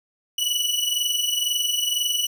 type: tone pair together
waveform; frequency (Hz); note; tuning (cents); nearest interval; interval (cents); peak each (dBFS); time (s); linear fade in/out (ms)
sawtooth; 2938 / 2960; F#7 / F#7; -13 / 0; unison; 13; -21; 0.38-2.27; 5
effects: none